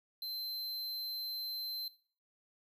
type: tone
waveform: square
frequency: 4100 Hz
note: C8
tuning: 36 cents flat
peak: -39 dBFS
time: 0.22-1.88 s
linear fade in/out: 2 ms
effects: noise-tail reverb RT60 0.5 s tail -20 dB re dry